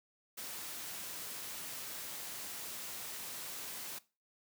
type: noise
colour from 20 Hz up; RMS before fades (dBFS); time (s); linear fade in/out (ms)
white; -44; 0.37-3.99; 10
effects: noise-tail reverb RT60 0.3 s tail -19 dB re dry + high-pass 100 Hz 12 dB/octave